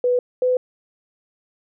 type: tone pair in turn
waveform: sine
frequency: 493.9 / 504 Hz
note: B4 / B4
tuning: 0 / +35 cents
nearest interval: unison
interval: 35 cents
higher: second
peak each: -15 dBFS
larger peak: neither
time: 0.04-0.19 / 0.42-0.57 s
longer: neither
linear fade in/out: 2 ms
effects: none